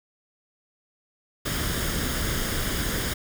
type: noise with comb filter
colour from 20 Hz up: pink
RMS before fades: -27 dBFS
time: 1.45-3.14 s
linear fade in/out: 10 ms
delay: 0.59 ms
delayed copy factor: +0.55
effects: none